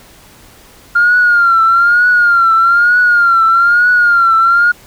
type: tone with vibrato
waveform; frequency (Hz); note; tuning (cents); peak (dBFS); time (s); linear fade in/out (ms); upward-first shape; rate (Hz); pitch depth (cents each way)
sine; 1400; F6; +4; -5; 0.95-4.72; 10; triangle; 1.1; 92
effects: tanh soft clip ceiling -1 dBFS + pink hiss -41 dBFS RMS until 4.86 s